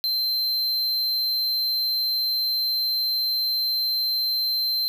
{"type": "tone", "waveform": "square", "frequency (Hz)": 4113, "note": "C8", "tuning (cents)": -30, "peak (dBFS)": -22, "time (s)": [0.04, 4.88], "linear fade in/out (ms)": 0, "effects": []}